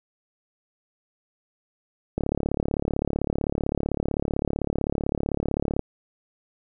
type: click train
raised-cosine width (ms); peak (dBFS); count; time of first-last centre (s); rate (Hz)
2; -11; 130; 2.18-5.793; 35.7
effects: none